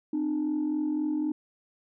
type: tone pair together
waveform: sine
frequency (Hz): 259.6 / 303.5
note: C4 / D#4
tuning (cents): -13 / -43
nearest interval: minor third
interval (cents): 270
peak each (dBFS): -31 / -25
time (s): 0.13-1.32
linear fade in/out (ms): 5
effects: tanh soft clip ceiling -22 dBFS